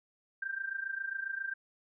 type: tone with amplitude modulation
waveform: sine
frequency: 1578 Hz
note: G6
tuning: 11 cents sharp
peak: -31 dBFS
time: 0.42-1.54 s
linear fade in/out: 5 ms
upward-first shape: sine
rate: 27.4 Hz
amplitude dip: 80%
effects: none